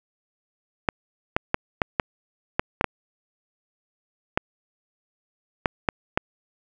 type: clicks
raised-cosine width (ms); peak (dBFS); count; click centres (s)
0.5; -4; 12; 0.888 / 1.365 / 1.544 / 1.818 / 1.998 / 2.595 / 2.811 / 2.843 / 4.375 / 5.658 / 5.888 / 6.175
effects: none